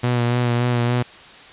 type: tone with vibrato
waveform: sawtooth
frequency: 121.2 Hz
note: B2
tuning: 32 cents flat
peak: -13 dBFS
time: 0.03-1.03 s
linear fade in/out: 10 ms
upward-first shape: sine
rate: 3.5 Hz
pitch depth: 27 cents each way
effects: white hiss -42 dBFS RMS until 1.52 s + resampled to 8000 Hz